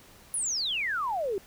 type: exponential sweep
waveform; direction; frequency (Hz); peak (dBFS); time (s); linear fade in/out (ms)
sine; down; 10820 to 370.2; -27; 0.34-1.38; 0
effects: pink hiss -54 dBFS RMS until 1.46 s